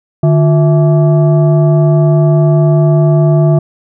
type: tone with frequency modulation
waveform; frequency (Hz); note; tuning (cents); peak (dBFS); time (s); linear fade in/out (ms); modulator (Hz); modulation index
sine; 150.8; D3; +46; -5; 0.23-3.59; 5; 505; 0.68
effects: none